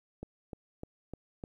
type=click train; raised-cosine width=2 ms; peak=-27 dBFS; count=5; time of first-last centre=0.23-1.438 s; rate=3.31 Hz; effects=11-bit